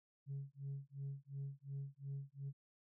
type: tone with tremolo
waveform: sine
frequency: 138.59 Hz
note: C#3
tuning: in tune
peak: -39 dBFS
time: 0.26-2.53 s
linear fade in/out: 50 ms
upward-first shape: sine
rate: 2.8 Hz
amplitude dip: 100%
effects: tanh soft clip ceiling -39 dBFS